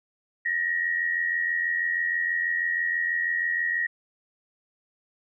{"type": "tone pair together", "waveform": "sine", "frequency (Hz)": [1811, 1897.2], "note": ["A6", "A#6"], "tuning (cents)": [49, 30], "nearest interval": "minor second", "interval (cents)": 81, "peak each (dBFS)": [-31, -24], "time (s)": [0.45, 3.87], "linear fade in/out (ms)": 10, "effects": []}